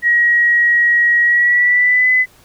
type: tone with pitch glide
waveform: sine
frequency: 1900 to 2013 Hz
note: A#6 to B6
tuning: +33 to +33 cents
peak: -9 dBFS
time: 0.02-2.26 s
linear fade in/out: 50 ms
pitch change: +100 cents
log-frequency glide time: 1.23-2.1 s
effects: pink hiss -48 dBFS RMS until 2.44 s